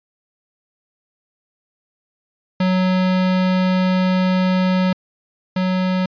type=tone pair in turn; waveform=square; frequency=185 / 185 Hz; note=F#3 / F#3; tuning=0 / 0 cents; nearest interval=unison; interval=0 cents; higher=neither; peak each=-15 / -17 dBFS; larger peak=first; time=2.6-4.93 / 5.56-6.06 s; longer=first; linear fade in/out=5 ms; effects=resampled to 11025 Hz